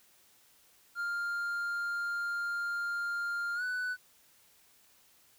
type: tone with pitch glide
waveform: triangle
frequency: 1400 to 1491.8 Hz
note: F6 to F#6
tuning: +4 to +14 cents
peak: -30 dBFS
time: 0.95-3.97 s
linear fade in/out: 50 ms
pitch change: +110 cents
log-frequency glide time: 3.55-3.63 s
effects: white hiss -64 dBFS RMS until 5.38 s